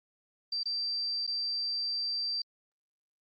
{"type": "tone with dropouts", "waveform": "sine", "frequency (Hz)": 4690, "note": "D8", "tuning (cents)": -3, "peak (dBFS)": -30, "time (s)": [0.52, 2.42], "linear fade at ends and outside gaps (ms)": 5, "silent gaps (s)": [[0.633, 0.656], [1.267, 1.275]], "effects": ["Opus 24 kbps"]}